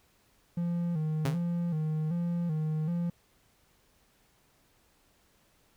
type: tone with vibrato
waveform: triangle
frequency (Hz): 163.7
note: E3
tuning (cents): -12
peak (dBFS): -26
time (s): 0.57-3.1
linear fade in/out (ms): 5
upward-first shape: square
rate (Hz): 1.3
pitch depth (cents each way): 89
type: tone with exponential decay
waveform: sawtooth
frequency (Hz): 135.5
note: C#3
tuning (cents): -39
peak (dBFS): -22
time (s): 1.25-1.44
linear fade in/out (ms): 5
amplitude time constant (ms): 40
effects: pink hiss -67 dBFS RMS until 5.76 s